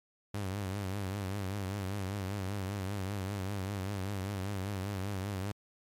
sawtooth tone with vibrato, 98 Hz, G2, in tune, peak -30 dBFS, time 0.34-5.52 s, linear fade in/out 5 ms, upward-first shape triangle, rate 5.1 Hz, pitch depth 110 cents each way, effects MP3 64 kbps

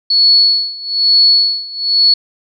sine tone with tremolo, 4398 Hz, C#8, 14 cents flat, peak -5 dBFS, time 0.1-2.14 s, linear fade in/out 5 ms, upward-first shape sine, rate 1.1 Hz, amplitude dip 90%, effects none

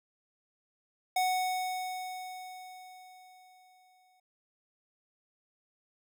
square tone with exponential decay, 740 Hz, F#5, in tune, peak -26 dBFS, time 1.16-4.2 s, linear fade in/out 5 ms, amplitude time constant 660 ms, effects none

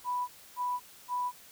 sine tone bursts, 987.8 Hz, B5, in tune, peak -29 dBFS, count 3, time 0.04-1.32 s, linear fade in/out 50 ms, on 240 ms, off 280 ms, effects white hiss -54 dBFS RMS until 1.51 s

